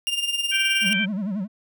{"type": "tone with tremolo", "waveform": "40% pulse", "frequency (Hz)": 2806, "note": "F7", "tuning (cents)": 8, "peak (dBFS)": -19, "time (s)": [0.07, 0.93], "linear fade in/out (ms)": 0, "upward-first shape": "sine", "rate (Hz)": 19, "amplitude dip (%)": 65}
{"type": "harmonic tone", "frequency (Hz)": 781, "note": "G5", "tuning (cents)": -7, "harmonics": [2, 3, 4], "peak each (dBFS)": [-26, -23, -27], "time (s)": [0.51, 1.06], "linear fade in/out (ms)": 20}
{"type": "tone with vibrato", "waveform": "triangle", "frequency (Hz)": 200, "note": "G3", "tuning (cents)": 35, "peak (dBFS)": -22, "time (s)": [0.81, 1.48], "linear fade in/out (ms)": 50, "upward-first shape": "sine", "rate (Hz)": 11, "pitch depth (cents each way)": 160}
{"effects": []}